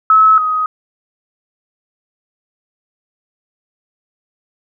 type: tone pair in turn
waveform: sine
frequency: 1294 / 1256.4 Hz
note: E6 / D#6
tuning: -32 / +16 cents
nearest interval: minor second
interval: 52 cents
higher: first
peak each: -5 / -13 dBFS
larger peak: first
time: 0.1-0.38 / 0.38-0.66 s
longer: neither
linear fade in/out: 2 ms
effects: none